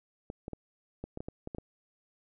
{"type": "clicks", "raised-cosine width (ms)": 2, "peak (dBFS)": -25, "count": 10, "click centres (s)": [0.301, 0.481, 0.533, 1.04, 1.174, 1.205, 1.285, 1.474, 1.548, 1.584], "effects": []}